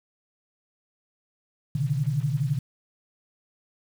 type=tone cluster; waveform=sine; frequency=123.8 / 142 / 153.7 Hz; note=B2 / C#3 / D#3; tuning=+5 / +42 / -21 cents; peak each=-28 / -26 / -28 dBFS; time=1.75-2.59 s; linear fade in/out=5 ms; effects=8-bit